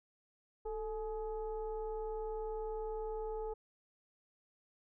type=tone with frequency modulation; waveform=sine; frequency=440 Hz; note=A4; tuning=in tune; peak=-37 dBFS; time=0.65-3.54 s; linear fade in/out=10 ms; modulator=410 Hz; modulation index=0.81; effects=none